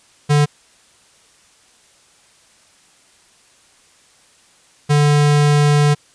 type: tone pair in turn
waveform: square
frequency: 146.83 / 146.83 Hz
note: D3 / D3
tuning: 0 / 0 cents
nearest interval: unison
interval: 0 cents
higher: neither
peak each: -11 dBFS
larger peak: neither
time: 0.29-0.46 / 4.89-5.95 s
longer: second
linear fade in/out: 20 ms
effects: white hiss -52 dBFS RMS until 6.14 s + resampled to 22050 Hz